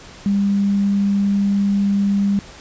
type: tone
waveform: sine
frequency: 200 Hz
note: G3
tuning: 35 cents sharp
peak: -14 dBFS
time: 0.26-2.39 s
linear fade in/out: 0 ms
effects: pink hiss -40 dBFS RMS until 2.6 s + resampled to 16000 Hz